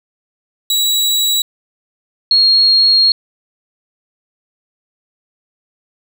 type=tone pair in turn; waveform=sawtooth / sine; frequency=3896 / 4276 Hz; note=B7 / C8; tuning=-24 / +37 cents; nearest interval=major second; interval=161 cents; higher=second; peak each=-9 / -7 dBFS; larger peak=second; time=0.7-1.42 / 2.31-3.12 s; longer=second; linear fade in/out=2 ms; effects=none